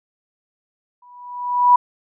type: tone with exponential growth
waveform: sine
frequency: 980 Hz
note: B5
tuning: 14 cents flat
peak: -6 dBFS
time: 1.02-1.76 s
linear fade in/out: 5 ms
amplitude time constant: 160 ms
effects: none